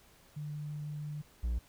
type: tone pair in turn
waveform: sine / triangle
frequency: 148.9 / 59.09 Hz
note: D3 / A#1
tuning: +24 / +24 cents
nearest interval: octave + major third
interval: 1600 cents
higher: first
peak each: -37 / -28 dBFS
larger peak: second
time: 0.36-1.22 / 1.43-1.59 s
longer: first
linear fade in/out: 10 ms
effects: pink hiss -62 dBFS RMS until 1.68 s